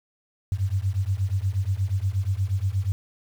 sine beating tone pair, 92.5 / 100.9 Hz, F#2 / G#2, 0 / -49 cents, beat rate 8.4 Hz, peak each -25 dBFS, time 0.52-2.92 s, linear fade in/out 0 ms, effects 8-bit

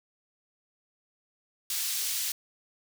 pink high-pass noise, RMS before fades -31 dBFS, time 1.7-2.32 s, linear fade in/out 2 ms, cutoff 4100 Hz, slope 12 dB/octave, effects none

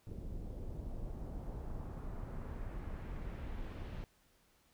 brown noise with low-pass filter sweep, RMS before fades -43 dBFS, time 0.07-4.04 s, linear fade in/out 0 ms, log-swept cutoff 410 to 3600 Hz, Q 1, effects pink hiss -71 dBFS RMS until 4.73 s

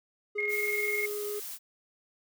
triangle tone, 415.3 Hz, G#4, in tune, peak -31 dBFS, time 0.35-1.4 s, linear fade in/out 10 ms
sine tone with tremolo, 2149 Hz, C7, 46 cents sharp, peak -27 dBFS, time 0.38-1.06 s, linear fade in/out 5 ms, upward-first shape square, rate 20 Hz, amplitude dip 40%
blue noise, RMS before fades -40 dBFS, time 0.48-1.59 s, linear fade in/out 50 ms
effects none

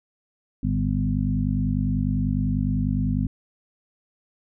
harmonic tone with a mistuned harmonic, 50 Hz, G1, 35 cents sharp, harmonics 1 / 2 / 3 / 4 / 5, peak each -27 / -27 / -27 / -27 / -27 dBFS, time 0.63-3.27 s, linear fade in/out 5 ms, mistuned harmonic 2, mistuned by +60 cents, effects none

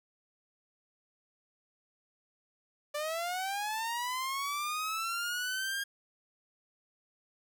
sawtooth linear sweep, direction up, 583 to 1626 Hz, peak -29 dBFS, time 2.94-5.84 s, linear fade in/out 10 ms, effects none

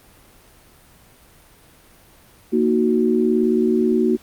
sine chord, D# minor, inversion second, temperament equal, 233.1 / 311.1 / 370 Hz, A#3 / D#4 / F#4, 0 / 0 / 0 cents, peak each -18 / -22 / -18 dBFS, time 2.52-4.17 s, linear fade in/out 20 ms, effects pink hiss -50 dBFS RMS until 4.22 s + Opus 32 kbps

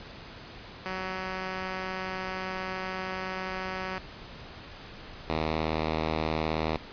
5% pulse tone pair in turn, 187.2 / 78.91 Hz, F#3 / D#2, +20 / +25 cents, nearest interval octave + minor third, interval 1495 cents, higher first, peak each -21 / -16 dBFS, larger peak second, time 0.86-3.98 / 5.3-6.77 s, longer first, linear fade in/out 0 ms, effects pink hiss -45 dBFS RMS until 6.92 s + resampled to 11025 Hz

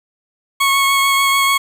20% pulse tone with vibrato, 1100 Hz, C#6, 14 cents flat, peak -7 dBFS, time 0.6-1.58 s, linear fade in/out 10 ms, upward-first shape triangle, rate 6.8 Hz, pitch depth 14 cents each way, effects 7-bit

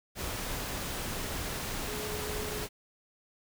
sine tone in noise, 422 Hz, G#4, 28 cents sharp, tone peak -39 dBFS, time 1.86-2.68 s, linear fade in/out 50 ms, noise pink, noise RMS -36 dBFS, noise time 0.15-2.69 s, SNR -6 dB, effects none

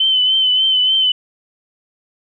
sine tone with vibrato, 3054 Hz, G7, 46 cents flat, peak -11 dBFS, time 0-1.12 s, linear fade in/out 5 ms, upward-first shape triangle, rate 3.4 Hz, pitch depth 44 cents each way, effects none

